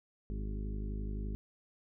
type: harmonic tone with a mistuned harmonic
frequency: 51.7 Hz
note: G#1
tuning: 7 cents flat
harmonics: 1 / 2 / 3 / 4 / 5 / 6 / 7 / 8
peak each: -36 / -45 / -49 / -45 / -52 / -53 / -54 / -54 dBFS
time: 0.3-1.35 s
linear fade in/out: 0 ms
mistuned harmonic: 7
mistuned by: +29 cents
effects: none